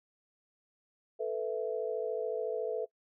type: chord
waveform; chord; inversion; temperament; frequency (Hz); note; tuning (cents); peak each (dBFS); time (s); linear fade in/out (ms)
sine; A suspended second; none; equal; 440 / 493.9 / 659.3; A4 / B4 / E5; 0 / 0 / 0; -34 / -36 / -38; 1.19-2.86; 20
effects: noise-tail reverb RT60 0.1 s tail -23 dB re dry